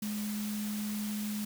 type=tone in noise; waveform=sine; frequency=210 Hz; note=G#3; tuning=19 cents sharp; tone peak=-33 dBFS; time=0.02-1.45 s; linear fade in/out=5 ms; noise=white; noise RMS=-43 dBFS; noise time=0.02-1.45 s; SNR=+7 dB; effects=none